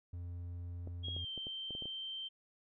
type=tone; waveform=triangle; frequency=87.31 Hz; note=F2; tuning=in tune; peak=-39 dBFS; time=0.13-1.25 s; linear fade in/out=5 ms
type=clicks; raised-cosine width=2 ms; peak=-35 dBFS; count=9; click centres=0.874 / 1.084 / 1.165 / 1.377 / 1.469 / 1.707 / 1.751 / 1.823 / 1.856 s
type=tone with pitch glide; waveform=sine; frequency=3282 to 3127 Hz; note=G#7 to G7; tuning=-21 to -5 cents; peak=-40 dBFS; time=1.03-2.29 s; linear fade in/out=20 ms; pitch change=-84 cents; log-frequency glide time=1.15-1.28 s
effects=none